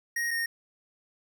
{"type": "tone pair in turn", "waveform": "square", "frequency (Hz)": [1874, 1850.3], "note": ["A#6", "A#6"], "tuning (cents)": [9, -13], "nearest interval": "unison", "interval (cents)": 22, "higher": "first", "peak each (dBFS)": -28, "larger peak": "neither", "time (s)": [[0.16, 0.31], [0.31, 0.46]], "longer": "neither", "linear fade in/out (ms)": 5, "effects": []}